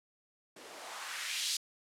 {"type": "noise with band-pass filter sweep", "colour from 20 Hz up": "blue", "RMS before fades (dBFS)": -39, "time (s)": [0.56, 1.57], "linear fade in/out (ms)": 5, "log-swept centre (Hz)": [310, 4800], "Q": 1.6, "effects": ["low-pass 11000 Hz 12 dB/octave"]}